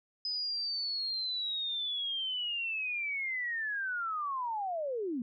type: linear sweep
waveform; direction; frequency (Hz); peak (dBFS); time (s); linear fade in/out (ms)
sine; down; 5040 to 223.2; -32; 0.25-5.22; 2
effects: none